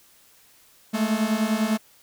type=beating tone pair; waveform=45% pulse; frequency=213.1 / 223.1 Hz; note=G#3 / A3; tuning=+45 / +24 cents; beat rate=10 Hz; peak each=-24 / -24 dBFS; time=0.93-1.78 s; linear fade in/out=20 ms; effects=white hiss -56 dBFS RMS until 2.02 s